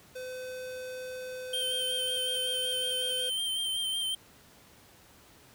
square tone with pitch glide, 509 to 505.8 Hz, C5 to B4, -48 to +41 cents, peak -38 dBFS, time 0.15-3.3 s, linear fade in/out 10 ms, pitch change -11 cents, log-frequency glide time 1.18-2.86 s
square tone with vibrato, 3136 Hz, G7, in tune, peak -30 dBFS, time 1.53-4.15 s, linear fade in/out 5 ms, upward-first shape sine, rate 5.4 Hz, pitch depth 29 cents each way
effects pink hiss -57 dBFS RMS until 5.54 s + high-pass 60 Hz 12 dB/octave

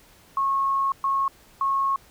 sine tone bursts at uneven times, 1092 Hz, C#6, 26 cents flat, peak -20 dBFS, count 3, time 0.37-0.92 / 1.04-1.28 / 1.61-1.96 s, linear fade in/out 2 ms, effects pink hiss -54 dBFS RMS until 2.1 s

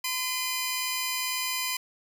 10% pulse tone pair together, 1020 / 2426 Hz, C6 / D#7, -44 / -44 cents, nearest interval octave + minor third, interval 1500 cents, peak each -22 dBFS, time 0.04-1.77 s, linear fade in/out 5 ms, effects none

